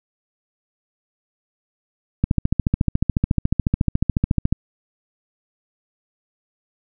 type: click train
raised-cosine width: 5 ms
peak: -4 dBFS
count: 33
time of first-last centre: 2.24-4.526 s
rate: 14 Hz
effects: none